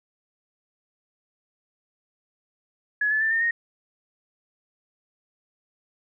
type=tone with pitch steps; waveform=sine; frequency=1692 / 1732.5 / 1774.1 / 1816.6 / 1860.1 Hz; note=G#6 / A6 / A6 / A#6 / A#6; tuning=+32 / -27 / +14 / -45 / -4 cents; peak=-20 dBFS; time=3.01-3.51 s; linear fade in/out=5 ms; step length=100 ms; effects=none